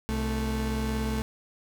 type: tone pair together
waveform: 35% pulse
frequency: 65.19 / 219.6 Hz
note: C2 / A3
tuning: -6 / -3 cents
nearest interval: octave + major sixth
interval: 2103 cents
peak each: -28 dBFS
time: 0.09-1.22 s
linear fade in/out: 0 ms
effects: none